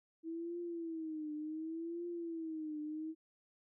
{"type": "tone with vibrato", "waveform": "sine", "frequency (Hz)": 323.5, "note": "E4", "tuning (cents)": -32, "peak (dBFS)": -39, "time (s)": [0.23, 3.15], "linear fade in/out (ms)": 50, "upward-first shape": "triangle", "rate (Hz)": 0.68, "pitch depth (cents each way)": 130, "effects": []}